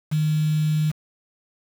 sine tone with quantisation, 153.8 Hz, D#3, 20 cents flat, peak -18 dBFS, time 0.11-0.92 s, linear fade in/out 20 ms, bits 6, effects none

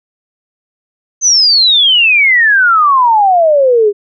sine exponential sweep, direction down, 6280 to 397.9 Hz, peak -5 dBFS, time 1.21-3.93 s, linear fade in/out 50 ms, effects none

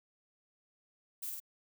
violet noise with echo, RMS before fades -40 dBFS, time 1.22-1.3 s, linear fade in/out 10 ms, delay 51 ms, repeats 2, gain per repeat -2 dB, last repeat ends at 1.402 s, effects none

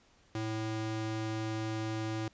square ring-modulated tone, 220 Hz, A3, in tune, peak -31 dBFS, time 0.35-2.28 s, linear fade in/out 2 ms, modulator 108 Hz, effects pink hiss -65 dBFS RMS until 2.33 s + resampled to 16000 Hz

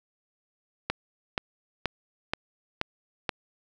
click train, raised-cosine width 0.3 ms, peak -10 dBFS, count 6, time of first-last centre 0.9-3.292 s, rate 2.09 Hz, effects none

